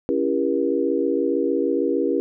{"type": "chord", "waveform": "sine", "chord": "C# diminished seventh", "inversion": "none", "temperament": "just", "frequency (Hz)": [277.2, 332.6, 399.1, 479], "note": ["C#4", "E4", "G4", "Bb4"], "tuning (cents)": [0, 16, 31, 47], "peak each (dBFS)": -24, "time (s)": [0.09, 2.2], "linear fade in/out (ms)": 0, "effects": []}